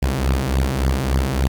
sawtooth beating tone pair, 64.5 / 68 Hz, C2 / C#2, -24 / -33 cents, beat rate 3.5 Hz, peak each -16 dBFS, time 0.02-1.48 s, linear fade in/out 10 ms, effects 8-bit

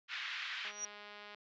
pink band-pass noise, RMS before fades -42 dBFS, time 0.08-0.73 s, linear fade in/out 50 ms, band 1500 to 3700 Hz, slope 24 dB/octave
sine tone with exponential growth, 5770 Hz, F#8, 44 cents flat, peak -34 dBFS, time 0.63-0.85 s, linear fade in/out 2 ms, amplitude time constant 46 ms
click train, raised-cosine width 0.3 ms, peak -35 dBFS, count 145, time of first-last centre 0.65-1.346 s, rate 207 Hz
effects high-pass 300 Hz 12 dB/octave + resampled to 16000 Hz

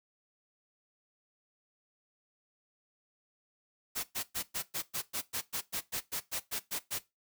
white noise bursts, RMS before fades -35 dBFS, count 16, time 3.95-6.992 s, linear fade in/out 20 ms, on 87 ms, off 110 ms, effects noise-tail reverb RT60 0.2 s tail -17 dB re dry

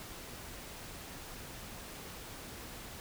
silence, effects pink hiss -47 dBFS RMS until 3 s

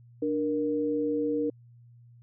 sine tone pair together, 295.5 / 469.1 Hz, D4 / A#4, +11 / +11 cents, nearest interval minor sixth, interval 800 cents, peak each -28 dBFS, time 0.22-1.5 s, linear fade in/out 5 ms, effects added 119 Hz sine -51 dBFS peak until 2.22 s

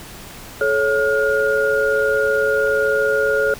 sine tone cluster, 431.7 / 553 / 1424 Hz, A4 / C#5 / F6, -33 / -4 / +33 cents, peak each -19 dBFS, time 0.61-3.54 s, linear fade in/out 2 ms, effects pink hiss -37 dBFS RMS until 3.59 s

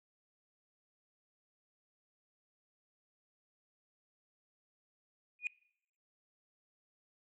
sine tone with exponential growth, 2459 Hz, D#7, 21 cents flat, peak -27 dBFS, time 5.39-5.47 s, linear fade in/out 1 ms, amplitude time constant 16 ms, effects noise-tail reverb RT60 0.7 s tail -24 dB re dry + tanh soft clip ceiling -27 dBFS

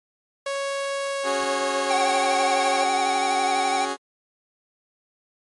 sawtooth tone with pitch glide, 554 to 546.7 Hz, C#5 to C#5, -1 to -24 cents, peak -21 dBFS, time 0.46-2.84 s, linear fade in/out 5 ms, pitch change -23 cents, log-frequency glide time 1.09-1.58 s
15% pulse chord, C# suspended fourth, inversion none, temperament just, 277.2 / 369.6 / 415.8 Hz, C#4 / F#4 / G#4, 0 / -2 / +2 cents, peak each -24 dBFS, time 1.23-3.97 s, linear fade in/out 50 ms
pink noise with exponential growth, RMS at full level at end -41 dBFS, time 1.32-1.44 s, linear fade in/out 2 ms, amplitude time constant 24 ms
square tone with vibrato, 765 Hz, G5, 42 cents flat, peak -22 dBFS, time 1.89-3.86 s, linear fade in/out 20 ms, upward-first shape triangle, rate 12 Hz, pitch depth 69 cents each way
effects low-pass 11000 Hz 12 dB/octave + MP3 48 kbps

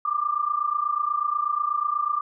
sine tone pair together, 1174.7 / 1202.9 Hz, D6 / D6, 0 / +41 cents, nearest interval unison, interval 41 cents, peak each -25 dBFS, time 0.05-2.21 s, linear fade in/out 5 ms, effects none

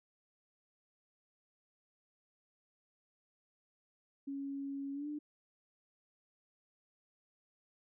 sine tone with pitch glide, 277.2 to 297.1 Hz, C#4 to D4, 0 to +20 cents, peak -38 dBFS, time 4.27-5.19 s, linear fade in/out 10 ms, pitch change +120 cents, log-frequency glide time 4.93-5.08 s, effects none

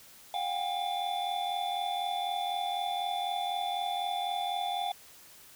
triangle tone cluster, 716 / 756 / 800 / 3478 Hz, F5 / F#5 / G5 / A7, +43 / +37 / +35 / -21 cents, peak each -32 / -39 / -32 / -37 dBFS, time 0.34-4.92 s, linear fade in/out 2 ms, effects white hiss -54 dBFS RMS until 5.55 s

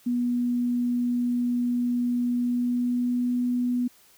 sine tone with pitch glide, 243.3 to 245.8 Hz, B3 to B3, -26 to -8 cents, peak -22 dBFS, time 0.06-3.88 s, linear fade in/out 10 ms, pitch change +18 cents, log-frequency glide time 2.35-3.35 s, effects white hiss -57 dBFS RMS until 4.17 s

